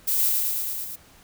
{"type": "noise with echo", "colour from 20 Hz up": "violet", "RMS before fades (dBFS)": -23, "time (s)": [0.07, 0.3], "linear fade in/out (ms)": 10, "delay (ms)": 110, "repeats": 6, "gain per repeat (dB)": -2, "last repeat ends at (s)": 0.96, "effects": ["pink hiss -53 dBFS RMS until 1.23 s"]}